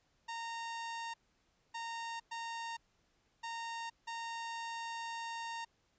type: tone bursts at uneven times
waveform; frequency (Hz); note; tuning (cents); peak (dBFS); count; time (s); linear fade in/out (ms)
sawtooth; 922; A#5; -19; -36; 5; 0.28-1.14 / 1.74-2.2 / 2.31-2.77 / 3.43-3.9 / 4.07-5.65; 10
effects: pink hiss -75 dBFS RMS until 5.98 s + resampled to 16000 Hz